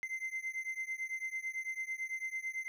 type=beating tone pair; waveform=triangle; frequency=2071 / 2080 Hz; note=C7 / C7; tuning=-18 / -11 cents; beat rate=9 Hz; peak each=-38 / -39 dBFS; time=0.03-2.68 s; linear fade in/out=0 ms; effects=none